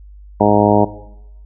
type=harmonic tone; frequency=103.83 Hz; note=G#2; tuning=in tune; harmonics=1 / 2 / 3 / 4 / 5 / 6 / 7 / 8 / 9; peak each=-21 / -16 / -18 / -17 / -20 / -16 / -18 / -20 / -19 dBFS; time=0.4-0.85 s; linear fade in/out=10 ms; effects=noise-tail reverb RT60 0.9 s tail -17 dB re dry + added 50 Hz sine -36 dBFS peak until 1.45 s